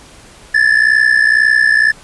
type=ring-modulated tone; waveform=triangle; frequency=1744 Hz; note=A6; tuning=16 cents flat; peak=-3 dBFS; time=0.54-1.92 s; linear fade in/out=10 ms; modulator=31 Hz; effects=pink hiss -40 dBFS RMS until 2.03 s + resampled to 24000 Hz